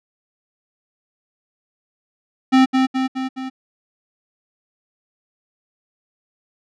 square tone with echo, 261.6 Hz, C4, in tune, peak -10 dBFS, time 2.52-2.66 s, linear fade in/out 20 ms, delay 210 ms, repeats 4, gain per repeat -4 dB, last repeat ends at 3.5 s, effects low-pass 4000 Hz 12 dB/octave

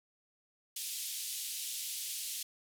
white band-pass noise, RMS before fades -40 dBFS, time 0.76-2.43 s, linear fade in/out 5 ms, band 2800 to 13000 Hz, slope 24 dB/octave, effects none

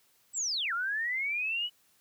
sine linear two-way sweep, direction down then up, 8030 to 1340 to 2982 Hz, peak -29 dBFS, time 0.33-1.7 s, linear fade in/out 50 ms, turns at 0.73 s, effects white hiss -67 dBFS RMS until 2 s + high-pass 60 Hz 12 dB/octave

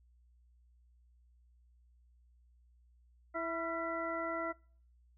harmonic tone with a mistuned harmonic, 330 Hz, E4, 2 cents sharp, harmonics 1 / 2 / 3 / 4 / 6, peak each -42 / -38 / -47 / -39 / -44 dBFS, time 3.34-4.53 s, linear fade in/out 20 ms, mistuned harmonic 4, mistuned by +53 cents, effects noise-tail reverb RT60 0.5 s tail -26 dB re dry + added 60 Hz sine -63 dBFS peak until 5.17 s

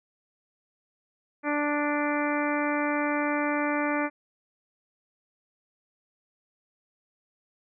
harmonic tone, 293.7 Hz, D4, in tune, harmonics 1 / 2 / 3 / 4 / 5 / 6 / 7 / 8, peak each -28 / -31 / -33 / -34 / -35 / -36 / -36 / -37 dBFS, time 1.43-4.1 s, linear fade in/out 50 ms, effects none

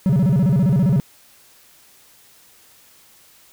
triangle tone with vibrato, 159.9 Hz, D#3, 48 cents sharp, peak -11 dBFS, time 0.06-1 s, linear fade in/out 0 ms, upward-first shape square, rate 15 Hz, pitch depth 290 cents each way, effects white hiss -51 dBFS RMS until 3.52 s

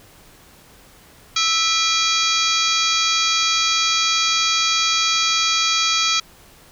harmonic tone with a mistuned harmonic, 657 Hz, E5, 6 cents flat, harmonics 2 / 3 / 4 / 5 / 6 / 7 / 8 / 9 / 10, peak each -23 / -33 / -24 / -23 / -23 / -24 / -28 / -28 / -27 dBFS, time 1.36-6.2 s, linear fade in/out 5 ms, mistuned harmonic 4, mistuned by -150 cents, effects pink hiss -48 dBFS RMS until 6.71 s

